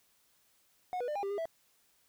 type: tone with pitch steps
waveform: triangle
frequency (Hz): 728 / 489.2 / 598 / 807 / 396 / 405.6 / 657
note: F#5 / B4 / D5 / G#5 / G4 / G#4 / E5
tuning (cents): -28 / -16 / +31 / -50 / +18 / -41 / -6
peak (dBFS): -31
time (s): 0.93-1.455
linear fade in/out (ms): 0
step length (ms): 75
effects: white hiss -70 dBFS RMS until 2.08 s